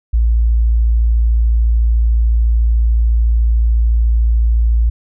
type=tone; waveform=sine; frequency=56.9 Hz; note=A#1; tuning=41 cents flat; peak=-9 dBFS; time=0.13-4.9 s; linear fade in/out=10 ms; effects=none